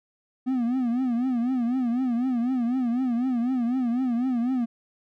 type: tone with vibrato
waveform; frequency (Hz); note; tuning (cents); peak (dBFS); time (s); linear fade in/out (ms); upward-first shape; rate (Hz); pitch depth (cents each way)
triangle; 246.9; B3; 0; -20; 0.46-4.66; 20; triangle; 4; 140
effects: none